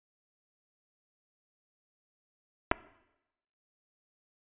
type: clicks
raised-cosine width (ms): 0.5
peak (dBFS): -9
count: 2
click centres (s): 2.714 / 2.717
effects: noise-tail reverb RT60 0.9 s tail -19 dB re dry + resampled to 8000 Hz